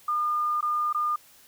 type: tone with dropouts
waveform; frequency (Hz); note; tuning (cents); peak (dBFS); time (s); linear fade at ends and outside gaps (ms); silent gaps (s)
sine; 1211; D#6; -47; -23; 0.08-1.16; 5; 0.609-0.626 / 0.928-0.946
effects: white hiss -55 dBFS RMS until 1.47 s